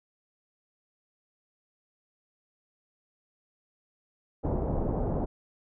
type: low-pass noise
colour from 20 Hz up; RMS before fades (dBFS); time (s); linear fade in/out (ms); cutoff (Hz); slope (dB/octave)
pink; -29; 4.43-5.26; 20; 770; 24
effects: none